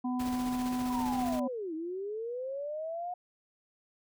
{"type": "harmonic tone", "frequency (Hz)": 250.1, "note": "B3", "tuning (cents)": 22, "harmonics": [1, 3, 4], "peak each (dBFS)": [-30, -40, -42], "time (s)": [0.04, 1.48], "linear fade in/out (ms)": 10}
{"type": "noise with tremolo", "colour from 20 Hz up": "pink", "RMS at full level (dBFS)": -42, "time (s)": [0.19, 1.4], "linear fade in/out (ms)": 10, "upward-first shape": "square", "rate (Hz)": 15, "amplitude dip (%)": 35}
{"type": "linear two-way sweep", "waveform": "sine", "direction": "down then up", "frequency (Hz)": [1010, 310, 726], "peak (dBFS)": -34, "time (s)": [0.9, 3.14], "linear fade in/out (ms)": 5, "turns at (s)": 1.74}
{"effects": []}